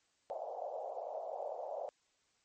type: band-pass noise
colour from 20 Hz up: white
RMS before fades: -42 dBFS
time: 0.3-1.89 s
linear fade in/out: 0 ms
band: 530 to 740 Hz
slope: 48 dB/octave
effects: white hiss -75 dBFS RMS until 2.44 s + MP3 32 kbps